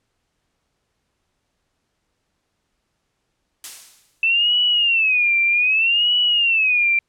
blue noise with exponential decay, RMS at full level -27 dBFS, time 3.64-4.29 s, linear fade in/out 1 ms, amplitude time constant 140 ms
sine tone with vibrato, 2637 Hz, E7, in tune, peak -14 dBFS, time 4.23-6.99 s, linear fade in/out 2 ms, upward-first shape sine, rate 0.64 Hz, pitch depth 190 cents each way
effects pink hiss -72 dBFS RMS until 7.08 s + low-pass 9000 Hz 12 dB/octave

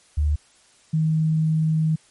sine tone pair in turn, 74.5 / 157.86 Hz, D2 / D#3, +25 / +25 cents, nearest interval octave + minor second, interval 1300 cents, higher second, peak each -17 dBFS, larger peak neither, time 0.17-0.36 / 0.93-1.96 s, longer second, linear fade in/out 10 ms, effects white hiss -56 dBFS RMS until 2.1 s + MP3 48 kbps

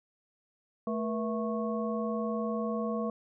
harmonic tone with a mistuned harmonic, 220 Hz, A3, in tune, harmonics 1 / 2 / 3 / 5, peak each -32 / -35 / -37 / -39 dBFS, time 0.87-3.1 s, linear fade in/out 2 ms, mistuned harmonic 2, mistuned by +150 cents, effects none

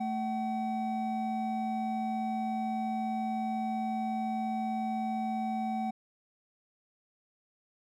triangle tone pair together, 221.1 / 757.6 Hz, A3 / F#5, +9 / +41 cents, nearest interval octave + major sixth, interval 2132 cents, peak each -31 / -31 dBFS, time 0-5.91 s, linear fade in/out 10 ms, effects none

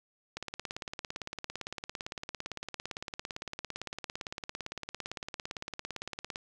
click train, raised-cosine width 0.2 ms, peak -20 dBFS, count 107, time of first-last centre 0.37-6.359 s, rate 17.7 Hz, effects none

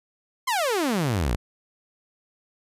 sawtooth exponential sweep, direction down, 1084 to 50 Hz, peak -18 dBFS, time 0.47-1.36 s, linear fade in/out 10 ms, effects resampled to 32000 Hz

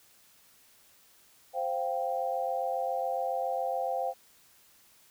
sine chord, C suspended fourth, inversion none, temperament just, 523.3 / 697.7 / 784.9 Hz, C5 / F5 / G5, 0 / -2 / +2 cents, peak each -33 dBFS, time 1.53-4.14 s, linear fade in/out 50 ms, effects white hiss -61 dBFS RMS until 5.1 s

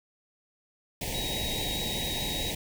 pink band-stop noise, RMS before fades -33 dBFS, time 1.01-2.55 s, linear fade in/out 5 ms, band 940 to 1800 Hz, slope 96 dB/octave
sine tone with vibrato, 3805 Hz, A#7, 35 cents sharp, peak -33 dBFS, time 1.14-2.51 s, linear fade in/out 5 ms, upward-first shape sine, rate 4.8 Hz, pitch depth 10 cents each way
effects none

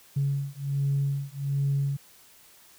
sine beating tone pair, 139 / 140.3 Hz, C#3 / C#3, +5 / +21 cents, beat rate 1.3 Hz, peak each -27 dBFS, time 0.16-1.97 s, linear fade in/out 10 ms, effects tanh soft clip ceiling -18 dBFS + white hiss -55 dBFS RMS until 2.78 s

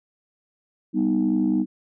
sine chord, G augmented, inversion none, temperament equal, 196 / 246.9 / 311.1 Hz, G3 / B3 / D#4, 0 / 0 / 0 cents, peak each -23 / -22 / -21 dBFS, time 0.93-1.66 s, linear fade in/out 50 ms, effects tanh soft clip ceiling -12 dBFS

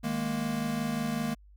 square chord, D# suspended fourth, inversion none, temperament equal, 155.56 / 207.7 / 233.1 Hz, D#3 / G#3 / A#3, 0 / 0 / 0 cents, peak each -37 / -35 / -32 dBFS, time 0.03-1.35 s, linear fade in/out 20 ms, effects added 50 Hz sine -52 dBFS peak until 1.56 s

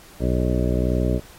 harmonic tone, 61.74 Hz, B1, in tune, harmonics 1 / 2 / 3 / 4 / 5 / 6 / 7 / 9 / 10, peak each -22 / -25 / -27 / -28 / -29 / -30 / -30 / -32 / -32 dBFS, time 0.19-1.21 s, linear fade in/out 50 ms, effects pink hiss -47 dBFS RMS until 1.38 s + AAC 48 kbps

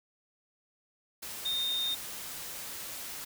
sine tone in noise, 3664 Hz, A#7, 31 cents flat, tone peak -29 dBFS, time 1.45-1.95 s, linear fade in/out 10 ms, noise white, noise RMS -41 dBFS, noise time 1.22-3.25 s, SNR +9 dB, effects none

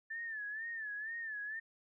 sine tone with vibrato, 1760 Hz, A6, in tune, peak -39 dBFS, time 0.1-1.6 s, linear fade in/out 10 ms, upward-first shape sine, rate 2.1 Hz, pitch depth 99 cents each way, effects none

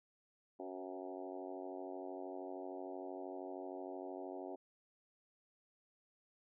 harmonic tone with a mistuned harmonic, 93 Hz, F#2, 9 cents sharp, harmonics 3 / 4 / 5 / 6 / 7 / 8 / 9 / 10, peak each -50 / -48 / -55 / -53 / -51 / -53 / -57 / -64 dBFS, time 0.59-4.56 s, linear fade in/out 10 ms, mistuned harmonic 6, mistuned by -21 cents, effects none

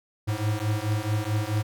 square beating tone pair, 104.3 / 108.9 Hz, G#2 / A2, +8 / -17 cents, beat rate 4.6 Hz, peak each -28 dBFS, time 0.27-1.63 s, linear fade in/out 20 ms, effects none

